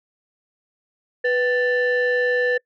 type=tone pair together; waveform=sine; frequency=493.9 / 1762 Hz; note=B4 / A6; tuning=0 / +2 cents; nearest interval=octave + minor seventh; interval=2202 cents; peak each=-17 / -19 dBFS; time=1.24-2.58 s; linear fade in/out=10 ms; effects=noise-tail reverb RT60 0.1 s tail -26 dB re dry + tanh soft clip ceiling -14 dBFS

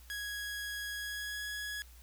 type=tone with pitch glide; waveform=sawtooth; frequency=1661.2 to 1676.6 Hz; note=G#6 to G#6; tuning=0 to +16 cents; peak=-34 dBFS; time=0.1-1.82 s; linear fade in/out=0 ms; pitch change=+16 cents; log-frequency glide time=0.95-1.46 s; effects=added 60 Hz sine -53 dBFS peak until 2.02 s + white hiss -61 dBFS RMS until 2.02 s

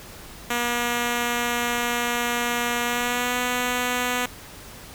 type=tone with pitch glide; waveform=5% pulse; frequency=239.8 to 247.1 Hz; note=A#3 to B3; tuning=+49 to +1 cents; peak=-11 dBFS; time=0.5-4.26 s; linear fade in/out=5 ms; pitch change=+52 cents; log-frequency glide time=2.84-3.38 s; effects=pink hiss -42 dBFS RMS until 4.94 s

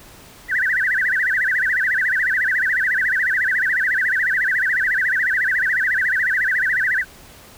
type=tone with vibrato; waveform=sine; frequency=1742 Hz; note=A6; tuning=18 cents flat; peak=-16 dBFS; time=0.48-7.05 s; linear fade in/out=50 ms; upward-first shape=sine; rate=14 Hz; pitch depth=250 cents each way; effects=pink hiss -44 dBFS RMS until 7.57 s

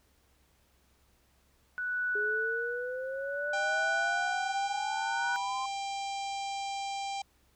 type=tone with tremolo; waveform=sine; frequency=1480 Hz; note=F#6; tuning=in tune; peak=-28 dBFS; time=1.78-5.36 s; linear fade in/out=0 ms; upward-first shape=sine; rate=0.59 Hz; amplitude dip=80%
type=exponential sweep; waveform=sine; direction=up; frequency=412.6 to 1046 Hz; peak=-34 dBFS; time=2.15-5.66 s; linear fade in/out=5 ms
type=harmonic tone; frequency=792 Hz; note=G5; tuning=18 cents sharp; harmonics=1 / 3 / 4 / 5 / 6 / 7 / 8 / 9 / 10; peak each=-34 / -44 / -46 / -48 / -50 / -51 / -52 / -53 / -54 dBFS; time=3.53-7.22 s; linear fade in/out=5 ms
effects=added 66 Hz sine -69 dBFS peak until 7.55 s + pink hiss -69 dBFS RMS until 7.55 s

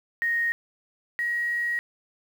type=tone pair in turn; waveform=sine; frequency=1864.7 / 1898.4 Hz; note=A#6 / A#6; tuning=0 / +31 cents; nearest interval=unison; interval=31 cents; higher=second; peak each=-22 / -24 dBFS; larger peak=first; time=0.22-0.52 / 1.19-1.79 s; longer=second; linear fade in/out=0 ms; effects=8-bit

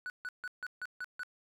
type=tone bursts; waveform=triangle; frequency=1480 Hz; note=F#6; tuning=in tune; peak=-35 dBFS; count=7; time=0.06-1.233 s; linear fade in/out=0 ms; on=39 ms; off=150 ms; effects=none

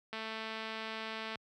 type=click train; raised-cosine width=0.3 ms; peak=-25 dBFS; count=272; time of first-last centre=0.13-1.356 s; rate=221 Hz; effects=high-pass 80 Hz 12 dB/octave

